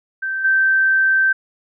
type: tone with level steps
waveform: sine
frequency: 1556 Hz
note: G6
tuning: 13 cents flat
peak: -20 / -12 dBFS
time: 0.22-1.33 s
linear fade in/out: 10 ms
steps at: 0.44 s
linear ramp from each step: 10 ms
effects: none